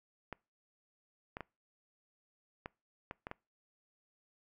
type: clicks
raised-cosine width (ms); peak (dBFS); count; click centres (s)
0.5; -26; 7; 0.327 / 1.369 / 1.407 / 2.659 / 3.111 / 3.269 / 3.314
effects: noise-tail reverb RT60 0.3 s tail -25 dB re dry